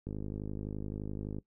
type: click train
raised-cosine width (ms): 3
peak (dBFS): -26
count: 69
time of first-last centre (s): 0.07-1.385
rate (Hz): 51.7
effects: noise-tail reverb RT60 0.1 s tail -18 dB re dry